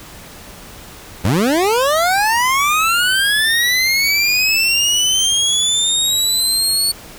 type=linear sweep; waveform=25% pulse; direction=up; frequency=77.7 to 4435 Hz; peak=-9 dBFS; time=1.24-6.92 s; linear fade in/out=10 ms; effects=pink hiss -37 dBFS RMS until 7.18 s